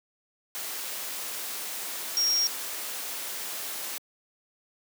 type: tone in noise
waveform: sine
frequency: 5590 Hz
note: F8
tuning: 1 cent sharp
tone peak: -22 dBFS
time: 2.17-2.47 s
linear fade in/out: 0 ms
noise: white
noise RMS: -35 dBFS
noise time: 0.55-3.98 s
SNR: +10 dB
effects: high-pass 300 Hz 12 dB/octave